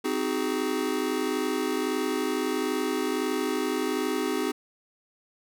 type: chord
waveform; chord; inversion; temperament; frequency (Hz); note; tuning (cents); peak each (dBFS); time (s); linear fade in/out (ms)
square; Ab dominant seventh; first; just; 259.6 / 311.5 / 373.8 / 415.3; C4 / Eb4 / Gb4 / Ab4; -13 / +2 / +18 / 0; -32; 0.04-4.52; 10
effects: none